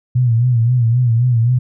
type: tone with vibrato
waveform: sine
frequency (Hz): 119.9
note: A#2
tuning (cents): +49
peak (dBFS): -10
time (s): 0.15-1.59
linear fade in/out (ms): 10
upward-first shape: sine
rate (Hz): 3.8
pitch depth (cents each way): 96
effects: none